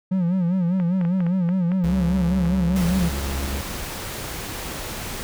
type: tone with vibrato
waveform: triangle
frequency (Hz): 179.4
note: F3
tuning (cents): +47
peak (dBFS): -16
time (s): 0.11-3.09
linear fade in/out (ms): 10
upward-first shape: sine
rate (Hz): 5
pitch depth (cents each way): 110
type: clicks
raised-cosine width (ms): 0.5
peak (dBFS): -20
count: 8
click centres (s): 0.8 / 1.013 / 1.051 / 1.205 / 1.266 / 1.49 / 1.718 / 2.456
type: tone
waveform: 45% pulse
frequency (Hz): 69.3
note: C#2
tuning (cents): 0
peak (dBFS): -25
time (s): 1.84-3.61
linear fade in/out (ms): 0
type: noise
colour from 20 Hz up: pink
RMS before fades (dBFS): -31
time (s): 2.76-5.23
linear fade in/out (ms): 0
effects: none